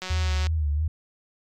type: click train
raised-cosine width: 0.2 ms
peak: -16 dBFS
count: 84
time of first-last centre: 0.02-0.469 s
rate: 185 Hz
type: tone with vibrato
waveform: sine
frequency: 76.3 Hz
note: D#2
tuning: 33 cents flat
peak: -21 dBFS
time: 0.1-0.88 s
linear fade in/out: 5 ms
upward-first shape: sine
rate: 2.9 Hz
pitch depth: 90 cents each way
effects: MP3 96 kbps